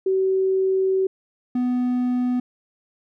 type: tone pair in turn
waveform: sine / triangle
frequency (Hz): 380.6 / 248.4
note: F#4 / B3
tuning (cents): +49 / +10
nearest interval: perfect fifth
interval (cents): 739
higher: first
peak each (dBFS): -17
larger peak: neither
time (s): 0.06-1.07 / 1.55-2.4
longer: first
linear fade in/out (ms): 5
effects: none